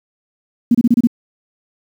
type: tone bursts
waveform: sine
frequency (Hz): 237.5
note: A#3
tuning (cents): +33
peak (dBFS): -7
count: 6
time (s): 0.71-1.072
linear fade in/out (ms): 5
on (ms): 37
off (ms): 28
effects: 7-bit